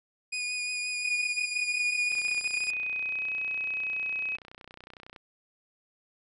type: tone with vibrato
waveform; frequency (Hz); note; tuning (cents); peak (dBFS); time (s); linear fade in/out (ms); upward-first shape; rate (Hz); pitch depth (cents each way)
sawtooth; 2465; D#7; -17; -27; 0.32-2.71; 10; triangle; 5.7; 21
type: tone with pitch glide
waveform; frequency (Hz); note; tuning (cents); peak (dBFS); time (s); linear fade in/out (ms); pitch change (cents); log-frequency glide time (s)
sine; 2449 to 2546; D#7 to D#7; -28 to +39; -29; 1.03-4.37; 20; +67; 2.27-3.31
type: click train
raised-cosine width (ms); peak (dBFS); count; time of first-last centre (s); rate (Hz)
0.3; -30; 95; 2.12-5.162; 30.9
effects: resampled to 24000 Hz